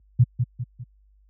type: tone with echo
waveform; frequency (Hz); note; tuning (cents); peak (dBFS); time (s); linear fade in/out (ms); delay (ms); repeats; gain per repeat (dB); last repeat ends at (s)
sine; 121.3; B2; -31; -10; 0.19-0.24; 10; 200; 3; -7; 0.84
effects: added 50 Hz sine -46 dBFS peak until 1.29 s + high-pass 80 Hz 12 dB/octave